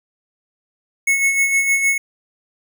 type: tone with tremolo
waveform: square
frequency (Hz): 2194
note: C#7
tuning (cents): -18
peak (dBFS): -13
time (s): 1.07-1.98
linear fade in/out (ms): 5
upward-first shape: sine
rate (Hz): 6.5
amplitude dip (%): 50
effects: none